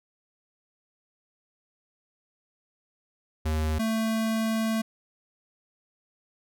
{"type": "tone pair in turn", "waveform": "square", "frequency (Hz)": [78, 222.4], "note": ["D#2", "A3"], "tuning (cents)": [5, 19], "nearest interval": "octave + tritone", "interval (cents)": 1814, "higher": "second", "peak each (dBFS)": -25, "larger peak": "neither", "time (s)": [[3.45, 3.79], [3.79, 4.82]], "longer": "second", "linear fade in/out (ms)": 10, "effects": []}